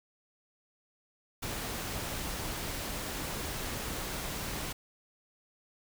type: noise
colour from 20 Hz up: pink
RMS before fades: -37 dBFS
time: 1.42-4.73 s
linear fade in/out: 10 ms
effects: none